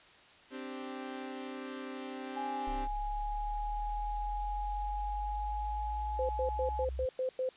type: chord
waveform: sawtooth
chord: C suspended second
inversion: none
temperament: equal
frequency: 261.6 / 293.7 / 392 Hz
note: C4 / D4 / G4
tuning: 0 / 0 / 0 cents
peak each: -38 / -43 / -42 dBFS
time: 0.5-2.88 s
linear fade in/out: 50 ms
type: tone with pitch glide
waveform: sine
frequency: 830.6 to 845.6 Hz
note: G#5 to G#5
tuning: 0 to +31 cents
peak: -35 dBFS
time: 2.36-6.85 s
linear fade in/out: 10 ms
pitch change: +31 cents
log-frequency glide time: 5.1-6.26 s
type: exponential sweep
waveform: sine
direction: up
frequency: 32.96 to 66.4 Hz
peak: -36 dBFS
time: 2.67-7.06 s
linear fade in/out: 10 ms
type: tone bursts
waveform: sine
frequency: 515 Hz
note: C5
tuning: 28 cents flat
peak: -30 dBFS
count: 7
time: 6.19-7.49 s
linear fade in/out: 2 ms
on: 100 ms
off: 100 ms
effects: white hiss -58 dBFS RMS until 7.56 s + resampled to 8000 Hz